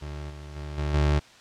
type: tone with level steps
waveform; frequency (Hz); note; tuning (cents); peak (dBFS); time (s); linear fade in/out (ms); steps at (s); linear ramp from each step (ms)
30% pulse; 73.9; D2; +11; -31 / -36 / -31 / -23 / -17; 0.01-1.2; 20; 0.29 / 0.55 / 0.77 / 0.93; 20
effects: white hiss -51 dBFS RMS until 1.4 s + low-pass 5000 Hz 12 dB/octave